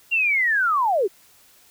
sine linear sweep, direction down, 2800 to 345.9 Hz, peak -17 dBFS, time 0.11-1.08 s, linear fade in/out 20 ms, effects white hiss -54 dBFS RMS until 1.7 s

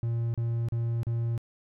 triangle tone bursts, 116.54 Hz, A#2, in tune, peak -24 dBFS, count 4, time 0.03-1.378 s, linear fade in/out 0 ms, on 310 ms, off 36 ms, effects none

